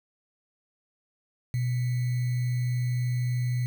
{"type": "tone with sample-and-hold", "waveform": "sine", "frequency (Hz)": 123.47, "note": "B2", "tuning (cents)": 0, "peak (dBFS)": -24, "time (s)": [1.54, 3.66], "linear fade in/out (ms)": 0, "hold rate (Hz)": 2100, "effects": []}